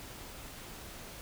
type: silence
effects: pink hiss -47 dBFS RMS until 1.21 s